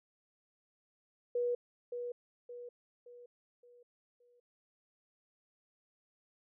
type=tone with echo; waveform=sine; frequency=484.8 Hz; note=B4; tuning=32 cents flat; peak=-30 dBFS; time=1.35-1.55 s; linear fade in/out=5 ms; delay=570 ms; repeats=5; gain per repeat=-7 dB; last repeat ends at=4.4 s; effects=none

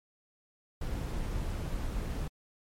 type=noise; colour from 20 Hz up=brown; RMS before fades=-34 dBFS; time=0.81-2.28 s; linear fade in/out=5 ms; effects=MP3 64 kbps

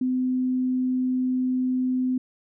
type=tone; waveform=sine; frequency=255.1 Hz; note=C4; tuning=44 cents flat; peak=-21 dBFS; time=0.01-2.18 s; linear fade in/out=5 ms; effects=none

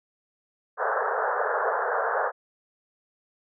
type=band-pass noise; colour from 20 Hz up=pink; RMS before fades=-26 dBFS; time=0.77-2.32 s; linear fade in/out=50 ms; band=430 to 1700 Hz; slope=96 dB/octave; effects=none

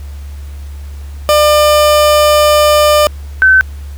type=tone pair in turn; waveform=30% pulse / sine; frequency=600 / 1529.9 Hz; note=D5 / G6; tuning=+37 / -43 cents; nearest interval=octave + major third; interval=1620 cents; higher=second; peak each=-3 dBFS; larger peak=neither; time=1.29-3.07 / 3.42-3.61 s; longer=first; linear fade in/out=0 ms; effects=added 71 Hz sine -23 dBFS peak until 3.97 s + pink hiss -42 dBFS RMS until 3.97 s

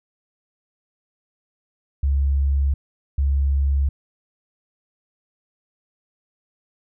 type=tone pair in turn; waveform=sine; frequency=69.3 / 69.3 Hz; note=C#2 / C#2; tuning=0 / 0 cents; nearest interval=unison; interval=0 cents; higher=neither; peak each=-16 dBFS; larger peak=neither; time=2.03-2.74 / 3.18-3.89 s; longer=neither; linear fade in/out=5 ms; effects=none

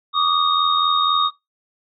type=tone cluster; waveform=sine; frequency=1148 / 1232 / 3719 Hz; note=D6 / D#6 / A#7; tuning=-40 / -17 / -5 cents; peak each=-19 dBFS; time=0.13-1.31 s; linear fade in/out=50 ms; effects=noise-tail reverb RT60 0.2 s tail -22 dB re dry

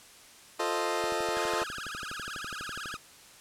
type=chord; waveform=20% pulse; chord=F dominant seventh; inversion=none; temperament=equal; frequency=349.2 / 440 / 523.3 / 622.3 Hz; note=F4 / A4 / C5 / Eb5; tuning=0 / 0 / 0 / 0 cents; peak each=-29 / -28 / -32 / -29 dBFS; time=0.59-1.64 s; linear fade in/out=10 ms
type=click train; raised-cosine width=2 ms; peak=-30 dBFS; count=24; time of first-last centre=1.04-2.941 s; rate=12.1 Hz
type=tone with vibrato; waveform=sawtooth; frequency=1438 Hz; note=F#6; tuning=50 cents flat; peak=-33 dBFS; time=1.36-2.97 s; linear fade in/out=10 ms; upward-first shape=sine; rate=18 Hz; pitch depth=280 cents each way
effects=white hiss -53 dBFS RMS until 3.4 s + low-pass 10000 Hz 12 dB/octave

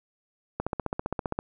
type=click train; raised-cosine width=1 ms; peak=-14 dBFS; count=13; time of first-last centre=0.6-1.389 s; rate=15.2 Hz; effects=none

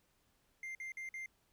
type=tone bursts; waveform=triangle; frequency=2098 Hz; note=C7; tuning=4 cents sharp; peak=-40 dBFS; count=4; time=0.63-1.26 s; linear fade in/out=2 ms; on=120 ms; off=50 ms; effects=pink hiss -75 dBFS RMS until 1.52 s

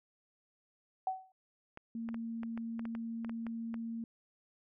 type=tone with exponential decay; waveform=sine; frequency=755 Hz; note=F#5; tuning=35 cents sharp; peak=-28 dBFS; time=1.07-1.32 s; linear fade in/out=2 ms; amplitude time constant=53 ms
type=clicks; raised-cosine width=0.5 ms; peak=-31 dBFS; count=12; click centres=1.774 / 2.089 / 2.144 / 2.433 / 2.576 / 2.794 / 2.854 / 2.951 / 3.247 / 3.295 / 3.467 / 3.742 s
type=tone; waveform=sine; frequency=229 Hz; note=A#3; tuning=31 cents flat; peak=-37 dBFS; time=1.95-4.04 s; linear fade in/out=2 ms
effects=none

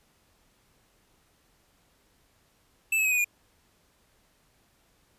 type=tone with pitch steps; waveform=square; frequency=2637 / 2584 / 2533 / 2482 / 2432 Hz; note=E7 / E7 / D#7 / D#7 / D#7; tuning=0 / -35 / +30 / -5 / -40 cents; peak=-23 dBFS; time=2.92-3.245 s; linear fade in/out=5 ms; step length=65 ms; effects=pink hiss -66 dBFS RMS until 5.18 s + resampled to 32000 Hz

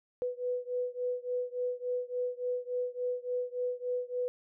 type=beating tone pair; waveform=sine; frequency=493.9 / 497.4 Hz; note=B4 / B4; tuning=0 / +12 cents; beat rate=3.5 Hz; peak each=-34 / -35 dBFS; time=0.22-4.28 s; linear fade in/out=0 ms; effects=none

